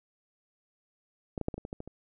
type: clicks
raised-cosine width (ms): 2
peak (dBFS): -20 / -19 / -15 / -23 / -26 / -25 / -23 / -26 / -30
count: 9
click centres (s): 1.378 / 1.413 / 1.484 / 1.542 / 1.58 / 1.651 / 1.729 / 1.804 / 1.876
effects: none